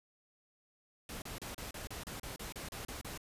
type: noise bursts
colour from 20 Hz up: pink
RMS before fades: -44 dBFS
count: 13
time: 1.09-3.176 s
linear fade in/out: 2 ms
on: 130 ms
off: 33 ms
effects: resampled to 32000 Hz